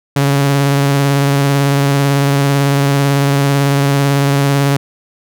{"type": "tone with vibrato", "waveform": "sawtooth", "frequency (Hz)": 140, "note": "C#3", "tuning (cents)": 18, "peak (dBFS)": -6, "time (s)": [0.16, 4.77], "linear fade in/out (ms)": 5, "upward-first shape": "square", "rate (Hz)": 18, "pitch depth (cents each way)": 18, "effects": []}